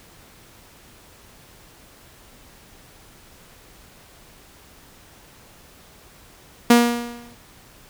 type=tone with exponential decay; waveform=sawtooth; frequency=238.1 Hz; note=A#3; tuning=37 cents sharp; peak=-4 dBFS; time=6.7-7.35 s; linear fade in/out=5 ms; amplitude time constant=140 ms; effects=pink hiss -49 dBFS RMS until 7.89 s